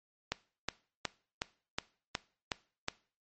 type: click train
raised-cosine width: 0.2 ms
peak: -14 dBFS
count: 8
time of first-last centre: 0.32-2.884 s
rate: 2.73 Hz
effects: noise-tail reverb RT60 0.4 s tail -20 dB re dry + MP3 32 kbps